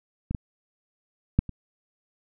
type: clicks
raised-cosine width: 5 ms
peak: -17 / -16 / -6 / -23 dBFS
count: 4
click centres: 0.31 / 0.348 / 1.39 / 1.493 s
effects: none